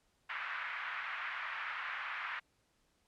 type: band-pass noise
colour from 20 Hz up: pink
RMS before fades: -41 dBFS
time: 0.29-2.4 s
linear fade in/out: 10 ms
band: 1200 to 2300 Hz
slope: 24 dB/octave
effects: pink hiss -75 dBFS RMS until 3.07 s + low-pass 10000 Hz 12 dB/octave